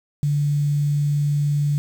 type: tone with quantisation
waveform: sine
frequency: 145.6 Hz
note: D3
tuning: 15 cents flat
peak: -17 dBFS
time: 0.23-1.78 s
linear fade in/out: 0 ms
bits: 7
effects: none